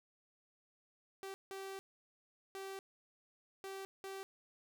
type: tone bursts at uneven times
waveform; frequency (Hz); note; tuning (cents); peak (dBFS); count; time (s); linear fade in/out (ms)
sawtooth; 387.6; G4; -20; -40; 5; 1.23-1.34 / 1.51-1.79 / 2.55-2.79 / 3.64-3.85 / 4.04-4.23; 0
effects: none